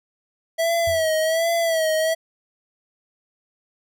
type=tone with vibrato; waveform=square; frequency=652 Hz; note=E5; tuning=19 cents flat; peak=-19 dBFS; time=0.58-2.15 s; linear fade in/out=20 ms; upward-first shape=sine; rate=1.3 Hz; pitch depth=64 cents each way
type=tone with exponential decay; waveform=sine; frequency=87.31 Hz; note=F2; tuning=in tune; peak=-26 dBFS; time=0.87-1.17 s; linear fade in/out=5 ms; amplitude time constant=65 ms
effects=none